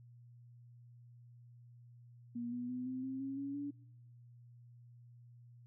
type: tone with pitch steps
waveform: sine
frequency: 238.3 / 244.6 / 251 / 257.6 / 264.4 / 271.4 / 278.5 / 285.9 Hz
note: A#3 / B3 / B3 / C4 / C4 / C#4 / C#4 / D4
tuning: +38 / -16 / +28 / -27 / +18 / -36 / +8 / -46 cents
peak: -38 dBFS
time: 2.35-3.71 s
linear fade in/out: 10 ms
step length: 170 ms
effects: noise-tail reverb RT60 0.9 s tail -25 dB re dry + added 120 Hz sine -56 dBFS peak until 5.66 s